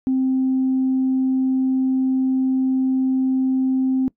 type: tone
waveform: sine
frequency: 261.6 Hz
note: C4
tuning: in tune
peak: -15 dBFS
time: 0.07-4.08 s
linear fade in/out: 0 ms
effects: noise-tail reverb RT60 0.1 s tail -22 dB re dry + tanh soft clip ceiling -12 dBFS

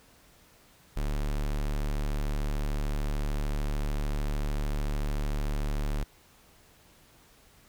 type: tone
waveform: square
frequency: 36.71 Hz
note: D1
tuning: in tune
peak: -28 dBFS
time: 0.96-6.04 s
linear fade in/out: 10 ms
effects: pink hiss -59 dBFS RMS until 7.68 s

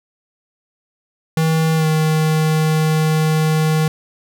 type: tone with pitch glide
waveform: square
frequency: 160 to 156.62 Hz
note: D#3 to D#3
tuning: +49 to +12 cents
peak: -14 dBFS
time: 1.37-3.88 s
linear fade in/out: 2 ms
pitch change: -37 cents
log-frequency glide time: 1.76-1.86 s
effects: none

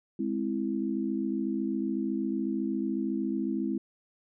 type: chord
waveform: sine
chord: Ab augmented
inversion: none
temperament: equal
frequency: 207.7 / 261.6 / 329.6 Hz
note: Ab3 / C4 / E4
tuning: 0 / 0 / 0 cents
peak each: -32 dBFS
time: 0.19-3.78 s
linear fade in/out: 5 ms
effects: none

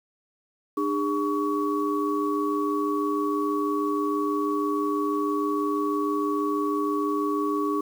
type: tone cluster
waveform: sine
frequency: 300.5 / 406.7 / 1125 Hz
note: D4 / G#4 / C#6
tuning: +40 / -36 / +25 cents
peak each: -26 / -28 / -28 dBFS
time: 0.77-7.81 s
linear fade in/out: 5 ms
effects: 8-bit

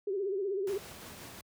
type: tone with vibrato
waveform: sine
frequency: 392 Hz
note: G4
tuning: in tune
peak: -30 dBFS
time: 0.07-0.78 s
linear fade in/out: 5 ms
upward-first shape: sine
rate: 16 Hz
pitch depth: 96 cents each way
type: noise with tremolo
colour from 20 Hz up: pink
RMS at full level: -46 dBFS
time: 0.67-1.41 s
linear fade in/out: 2 ms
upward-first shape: triangle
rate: 5.7 Hz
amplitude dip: 25%
effects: high-pass 80 Hz 12 dB/octave

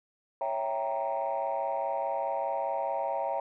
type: chord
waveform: sine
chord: C# diminished seventh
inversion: none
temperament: equal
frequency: 554.4 / 659.3 / 784 / 932.3 Hz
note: C#5 / E5 / G5 / Bb5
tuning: 0 / 0 / 0 / 0 cents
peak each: -33 dBFS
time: 0.41-3.4 s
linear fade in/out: 2 ms
effects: tanh soft clip ceiling -22 dBFS

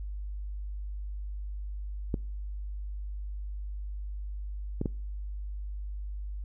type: clicks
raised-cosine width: 3 ms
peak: -16 dBFS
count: 3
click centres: 2.142 / 4.814 / 4.858 s
effects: noise-tail reverb RT60 0.5 s tail -26 dB re dry + added 50 Hz sine -34 dBFS peak until 6.44 s

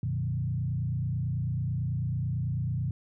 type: tone with frequency modulation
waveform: sine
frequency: 125.2 Hz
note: B2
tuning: 24 cents sharp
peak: -27 dBFS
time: 0.03-2.91 s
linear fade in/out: 2 ms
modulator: 29.1 Hz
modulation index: 1.2
effects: none

